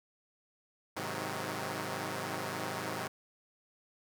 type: chord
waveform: 5% pulse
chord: Ab dominant seventh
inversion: none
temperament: equal with one note detuned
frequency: 103.83 / 130.81 / 157.55 / 185 Hz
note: Ab2 / C3 / Eb3 / Gb3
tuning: 0 / 0 / +22 / 0 cents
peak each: -30 dBFS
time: 0.96-3.08 s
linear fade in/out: 10 ms
effects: none